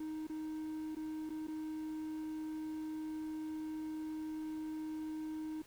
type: tone with dropouts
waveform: triangle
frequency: 311.9 Hz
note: D#4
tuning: 4 cents sharp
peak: -37 dBFS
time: 0-5.62 s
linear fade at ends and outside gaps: 5 ms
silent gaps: 0.27-0.296 / 0.951-0.966 / 1.294-1.302 / 1.471-1.481 s
effects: pink hiss -62 dBFS RMS until 5.66 s